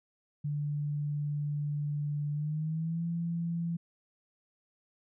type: tone with pitch glide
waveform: sine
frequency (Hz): 146.83 to 168.66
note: D3 to E3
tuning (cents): 0 to +40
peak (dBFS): -30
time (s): 0.44-3.77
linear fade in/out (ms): 10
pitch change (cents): +240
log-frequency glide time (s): 2.32-3.04
effects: none